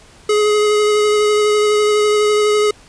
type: tone with vibrato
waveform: square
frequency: 420.6 Hz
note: G#4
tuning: 22 cents sharp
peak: -12 dBFS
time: 0.29-2.71 s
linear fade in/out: 5 ms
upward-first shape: sine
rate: 12 Hz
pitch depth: 13 cents each way
effects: pink hiss -45 dBFS RMS until 2.88 s + resampled to 22050 Hz